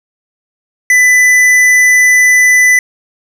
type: tone with tanh clipping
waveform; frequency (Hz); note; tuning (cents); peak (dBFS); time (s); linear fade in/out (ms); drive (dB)
triangle; 1996; B6; +18; -6; 0.9-2.79; 2; 16
effects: none